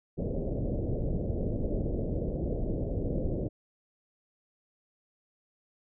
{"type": "low-pass noise", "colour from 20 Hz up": "pink", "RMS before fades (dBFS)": -31, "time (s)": [0.17, 3.49], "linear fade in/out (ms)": 20, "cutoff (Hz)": 590, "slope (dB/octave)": 48, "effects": []}